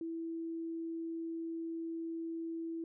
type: tone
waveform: sine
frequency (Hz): 329.6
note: E4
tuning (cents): 0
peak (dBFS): -37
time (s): 0.01-2.84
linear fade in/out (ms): 2
effects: none